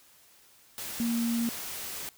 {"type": "tone in noise", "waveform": "sine", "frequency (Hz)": 233.1, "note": "A#3", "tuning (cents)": 0, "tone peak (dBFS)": -26, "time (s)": [1, 1.49], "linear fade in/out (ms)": 0, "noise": "white", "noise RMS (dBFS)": -38, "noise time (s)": [0.78, 2.09], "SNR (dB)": 9, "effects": ["white hiss -59 dBFS RMS until 2.17 s"]}